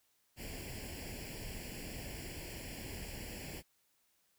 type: noise with comb filter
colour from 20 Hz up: pink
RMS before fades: -45 dBFS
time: 0.36-3.63 s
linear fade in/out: 50 ms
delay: 0.4 ms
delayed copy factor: +0.85
effects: white hiss -75 dBFS RMS until 4.38 s